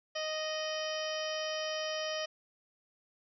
harmonic tone with a mistuned harmonic, 622.3 Hz, D#5, in tune, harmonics 1 / 2 / 3 / 4 / 5 / 6 / 7 / 8 / 9, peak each -36 / -44 / -43 / -47 / -41 / -53 / -53 / -45 / -45 dBFS, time 0.15-2.26 s, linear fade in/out 10 ms, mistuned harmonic 5, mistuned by -27 cents, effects none

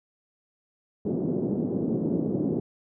pink band-pass noise, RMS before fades -27 dBFS, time 1.05-2.6 s, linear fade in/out 5 ms, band 160 to 420 Hz, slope 24 dB/octave, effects none

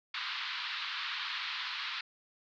white band-pass noise, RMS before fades -38 dBFS, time 0.14-2.01 s, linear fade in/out 5 ms, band 1000 to 4300 Hz, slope 48 dB/octave, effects none

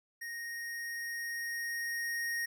square tone with level ramp, 1864.7 Hz, A#6, in tune, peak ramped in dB -40 to -33 dBFS, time 0.21-2.46 s, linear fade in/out 10 ms, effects none

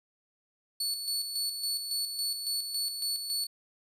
sawtooth tone with tremolo, 4435 Hz, C#8, in tune, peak -26 dBFS, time 0.8-3.47 s, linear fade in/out 5 ms, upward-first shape square, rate 3.6 Hz, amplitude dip 50%, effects resampled to 32000 Hz

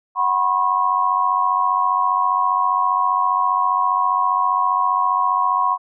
sine chord, F# suspended fourth, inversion none, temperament equal with one note detuned, 740 / 987.8 / 1082.8 Hz, F#5 / B5 / C#6, 0 / 0 / -41 cents, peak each -24 / -19 / -18 dBFS, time 0.15-5.78 s, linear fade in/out 50 ms, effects none

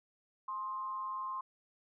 sine tone with amplitude modulation, 1053 Hz, C6, 11 cents sharp, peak -34 dBFS, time 0.48-1.41 s, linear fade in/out 5 ms, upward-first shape sine, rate 198 Hz, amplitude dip 50%, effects none

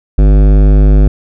sine tone with hard clipping, 50.4 Hz, G1, 49 cents sharp, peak -5 dBFS, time 0.18-1.08 s, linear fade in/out 5 ms, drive 16 dB, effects none

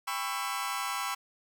sawtooth chord, C# half-diminished seventh, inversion second, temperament just, 798.3 / 997.9 / 1108.7 / 1330.5 Hz, G5 / B5 / C#6 / E6, +31 / +18 / 0 / +16 cents, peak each -35 / -33 / -33 / -33 dBFS, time 0.07-1.15 s, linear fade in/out 10 ms, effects none

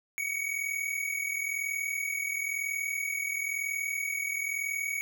square tone pair together, 2218 / 2259 Hz, C#7 / C#7, 0 / +32 cents, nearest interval unison, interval 32 cents, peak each -35 / -33 dBFS, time 0.18-5.01 s, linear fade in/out 0 ms, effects none

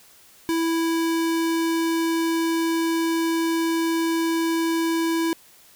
square tone, 329.6 Hz, E4, in tune, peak -21 dBFS, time 0.49-5.33 s, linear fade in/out 0 ms, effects white hiss -52 dBFS RMS until 5.75 s

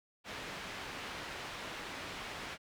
white low-pass noise, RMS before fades -44 dBFS, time 0.24-2.58 s, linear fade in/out 50 ms, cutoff 2700 Hz, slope 12 dB/octave, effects none

